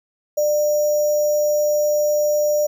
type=tone with sample-and-hold; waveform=sine; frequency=596 Hz; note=D5; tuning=25 cents sharp; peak=-15 dBFS; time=0.37-2.67 s; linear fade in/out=10 ms; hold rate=6300 Hz; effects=none